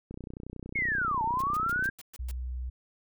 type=click train; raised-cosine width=3 ms; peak=-27 dBFS; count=56; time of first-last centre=0.11-1.89 s; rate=30.9 Hz
type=linear two-way sweep; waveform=sine; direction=down then up; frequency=2219 to 861 to 1613 Hz; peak=-26 dBFS; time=0.75-1.9 s; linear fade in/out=10 ms; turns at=1.23 s
type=noise bursts; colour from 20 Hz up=white; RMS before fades=-46 dBFS; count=7; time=1.39-2.313 s; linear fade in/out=2 ms; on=29 ms; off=120 ms
type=tone; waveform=sine; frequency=62.5 Hz; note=B1; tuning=21 cents sharp; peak=-32 dBFS; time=2.19-2.7 s; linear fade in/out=10 ms
effects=none